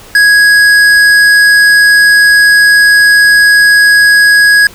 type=tone with hard clipping; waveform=sine; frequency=1661.2 Hz; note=G#6; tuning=in tune; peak=-4 dBFS; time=0.15-4.67 s; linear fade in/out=2 ms; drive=11 dB; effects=pink hiss -34 dBFS RMS until 4.74 s